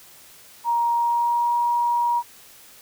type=tone with pitch glide; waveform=sine; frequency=941 to 952.5 Hz; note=A#5 to A#5; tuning=+16 to +37 cents; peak=-18 dBFS; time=0.64-2.23 s; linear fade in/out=50 ms; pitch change=+21 cents; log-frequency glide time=0.94-1.54 s; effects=white hiss -48 dBFS RMS until 2.81 s